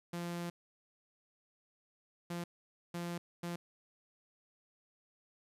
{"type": "tone bursts at uneven times", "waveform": "sawtooth", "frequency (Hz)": 172.7, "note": "F3", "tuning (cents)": -19, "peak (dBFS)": -34, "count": 4, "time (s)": [[0.13, 0.5], [2.3, 2.44], [2.94, 3.18], [3.43, 3.56]], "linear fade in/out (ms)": 5, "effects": ["resampled to 32000 Hz", "12-bit"]}